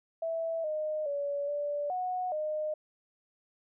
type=tone with pitch steps; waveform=sine; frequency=657 / 615 / 570 / 582 / 733 / 613 Hz; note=E5 / D#5 / C#5 / D5 / F#5 / D#5; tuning=-6 / -20 / +48 / -16 / -16 / -26 cents; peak=-30 dBFS; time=0.22-2.74 s; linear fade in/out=5 ms; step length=420 ms; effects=none